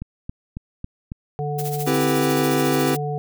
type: click train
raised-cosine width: 5 ms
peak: -17 dBFS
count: 5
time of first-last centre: 0.02-1.119 s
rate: 3.64 Hz
type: harmonic tone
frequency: 146.83 Hz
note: D3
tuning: in tune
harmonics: 1 / 3 / 5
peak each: -25 / -28 / -29 dBFS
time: 1.39-3.18 s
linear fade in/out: 0 ms
type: noise with tremolo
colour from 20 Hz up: blue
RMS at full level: -30 dBFS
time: 1.58-2.97 s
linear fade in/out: 10 ms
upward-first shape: sine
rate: 14 Hz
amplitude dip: 75%
type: chord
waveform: square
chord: C major seventh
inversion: none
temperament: equal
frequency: 261.6 / 329.6 / 392 / 493.9 Hz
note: C4 / E4 / G4 / B4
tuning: 0 / 0 / 0 / 0 cents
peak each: -23 / -26 / -25 / -27 dBFS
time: 1.86-2.96 s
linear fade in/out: 20 ms
effects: none